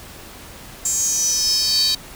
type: tone with high-pass filter sweep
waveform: square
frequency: 349.2 Hz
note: F4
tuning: in tune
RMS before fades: -19 dBFS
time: 0.85-1.95 s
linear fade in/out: 5 ms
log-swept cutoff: 7300 to 4200 Hz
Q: 9.7
effects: pink hiss -39 dBFS RMS until 2.15 s